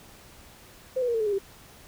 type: tone with pitch steps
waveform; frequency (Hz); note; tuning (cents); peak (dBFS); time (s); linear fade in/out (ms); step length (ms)
sine; 516 / 493 / 471 / 450 / 429.9 / 410.7 / 392.4; C5 / B4 / A#4 / A4 / A4 / G#4 / G4; -24 / -3 / +18 / +39 / -40 / -19 / +2; -23; 0.96-1.387; 10; 61
effects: pink hiss -51 dBFS RMS until 1.87 s